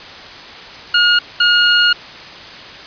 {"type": "tone bursts at uneven times", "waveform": "20% pulse", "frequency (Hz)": 1431, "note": "F6", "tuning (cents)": 42, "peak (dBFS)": -4, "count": 2, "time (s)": [[0.94, 1.19], [1.4, 1.93]], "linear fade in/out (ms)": 5, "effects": ["white hiss -33 dBFS RMS until 2.86 s", "resampled to 11025 Hz"]}